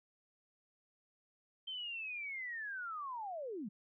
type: linear sweep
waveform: sine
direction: down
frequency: 3136 to 180.2 Hz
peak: -40 dBFS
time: 1.67-3.69 s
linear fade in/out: 10 ms
effects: none

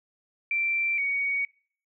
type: tone pair in turn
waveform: sine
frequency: 2349 / 2242 Hz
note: D7 / C#7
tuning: 0 / +19 cents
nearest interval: minor second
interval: 81 cents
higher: first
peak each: -24 dBFS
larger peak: neither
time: 0.51-0.98 / 0.98-1.45 s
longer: neither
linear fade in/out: 2 ms
effects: noise-tail reverb RT60 0.5 s tail -24 dB re dry

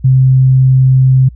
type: tone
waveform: sine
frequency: 130.81 Hz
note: C3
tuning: in tune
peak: -4 dBFS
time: 0.04-1.29 s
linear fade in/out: 10 ms
effects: added 60 Hz sine -30 dBFS peak until 1.35 s

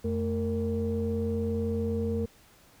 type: tone cluster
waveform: sine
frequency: 89 / 221.6 / 462.4 Hz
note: F2 / A3 / A#4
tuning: +33 / +13 / -14 cents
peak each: -30 dBFS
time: 0.04-2.26 s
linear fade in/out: 10 ms
effects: tanh soft clip ceiling -20 dBFS + pink hiss -58 dBFS RMS until 2.8 s

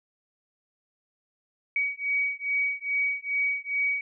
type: beating tone pair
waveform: sine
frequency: 2260 / 2262.4 Hz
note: C#7 / C#7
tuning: +33 / +35 cents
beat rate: 2.4 Hz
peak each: -28 dBFS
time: 1.76-4.01 s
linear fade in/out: 2 ms
effects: none

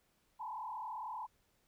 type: tone with frequency modulation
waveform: sine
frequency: 932.3 Hz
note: A#5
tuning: in tune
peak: -40 dBFS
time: 0.39-1.27 s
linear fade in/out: 20 ms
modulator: 37.9 Hz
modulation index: 2.4
effects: pink hiss -75 dBFS RMS until 1.67 s

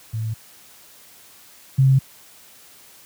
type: tone pair in turn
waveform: sine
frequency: 111 / 133.68 Hz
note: A2 / C3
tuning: +16 / +38 cents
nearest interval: minor third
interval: 322 cents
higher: second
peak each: -22 / -11 dBFS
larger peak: second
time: 0.13-0.34 / 1.78-1.99 s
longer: neither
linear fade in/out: 10 ms
effects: white hiss -48 dBFS RMS until 3.05 s + high-pass 60 Hz 12 dB/octave

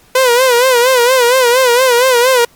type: tone with vibrato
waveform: sawtooth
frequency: 498.8 Hz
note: B4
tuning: 17 cents sharp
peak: -3 dBFS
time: 0.15-2.45 s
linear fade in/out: 5 ms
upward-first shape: sine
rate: 4.3 Hz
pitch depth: 98 cents each way
effects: pink hiss -47 dBFS RMS until 2.55 s + MP3 96 kbps

